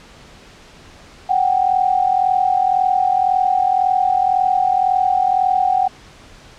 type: tone pair together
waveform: sine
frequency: 742.1 / 784 Hz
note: F#5 / G5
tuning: +5 / 0 cents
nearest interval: minor second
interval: 95 cents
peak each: -15 / -17 dBFS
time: 1.29-5.88 s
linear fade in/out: 10 ms
effects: pink hiss -43 dBFS RMS until 6.58 s + low-pass 6000 Hz 12 dB/octave